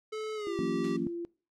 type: tone with pitch glide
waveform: square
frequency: 433.1 to 388.1 Hz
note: A4 to G4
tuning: -27 to -17 cents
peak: -35 dBFS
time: 0.12-0.97 s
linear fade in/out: 10 ms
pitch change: -190 cents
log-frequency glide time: 0.35-0.57 s
type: tone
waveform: sine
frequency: 342.4 Hz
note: F4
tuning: 34 cents flat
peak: -34 dBFS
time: 0.47-1.25 s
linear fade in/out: 0 ms
type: chord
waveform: sine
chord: F# dominant seventh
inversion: third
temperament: just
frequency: 166.5 / 185 / 231.2 / 277.5 Hz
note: E3 / F#3 / A#3 / C#4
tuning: +18 / 0 / -14 / +2 cents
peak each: -40 / -37 / -34 / -34 dBFS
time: 0.59-1.07 s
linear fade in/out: 0 ms
type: noise with exponential decay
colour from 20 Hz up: white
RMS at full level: -45 dBFS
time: 0.84-1.16 s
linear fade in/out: 1 ms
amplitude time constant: 68 ms
effects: noise-tail reverb RT60 0.4 s tail -23 dB re dry + low-pass 6000 Hz 12 dB/octave